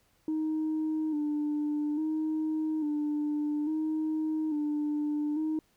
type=tone with vibrato; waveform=sine; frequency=304.8 Hz; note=D#4; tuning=36 cents flat; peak=-26 dBFS; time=0.28-5.59 s; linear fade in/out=2 ms; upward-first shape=square; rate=0.59 Hz; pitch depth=43 cents each way; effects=tanh soft clip ceiling -25 dBFS + pink hiss -69 dBFS RMS until 5.76 s